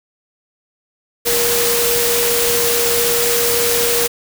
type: tone in noise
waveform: sine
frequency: 473.6 Hz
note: A#4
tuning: 27 cents sharp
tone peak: -18 dBFS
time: 1.25-4.08 s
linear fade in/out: 20 ms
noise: white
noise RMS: -17 dBFS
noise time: 1.25-4.08 s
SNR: -4 dB
effects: none